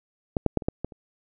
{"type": "clicks", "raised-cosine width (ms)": 2, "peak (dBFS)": [-10, -6, -7, -23, -10, -15, -30], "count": 7, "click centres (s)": [0.368, 0.463, 0.573, 0.622, 0.685, 0.846, 0.922], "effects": []}